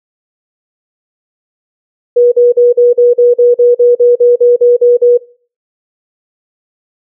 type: tone bursts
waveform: sine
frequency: 484 Hz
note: B4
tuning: 35 cents flat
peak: -3 dBFS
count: 15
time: 2.16-5.176 s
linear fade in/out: 10 ms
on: 160 ms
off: 44 ms
effects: noise-tail reverb RT60 0.4 s tail -20 dB re dry